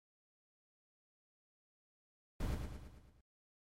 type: noise with echo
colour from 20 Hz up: brown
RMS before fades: -37 dBFS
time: 2.4-2.55 s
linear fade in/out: 5 ms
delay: 110 ms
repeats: 6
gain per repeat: -5 dB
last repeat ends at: 3.21 s
effects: MP3 64 kbps